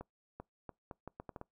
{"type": "accelerating click train", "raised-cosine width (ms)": 1, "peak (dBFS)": -30, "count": 9, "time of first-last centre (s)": [0.01, 1.414], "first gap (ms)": 390, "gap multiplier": 0.75, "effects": ["noise-tail reverb RT60 0.2 s tail -26 dB re dry"]}